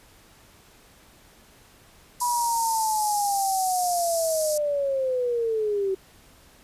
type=band-pass noise; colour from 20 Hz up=white; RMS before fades=-32 dBFS; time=2.2-4.58 s; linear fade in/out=5 ms; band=4800 to 12000 Hz; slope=48 dB/octave
type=linear sweep; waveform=sine; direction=down; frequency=981 to 377.6 Hz; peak=-22 dBFS; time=2.21-5.95 s; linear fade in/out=10 ms
effects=pink hiss -54 dBFS RMS until 6.63 s + resampled to 32000 Hz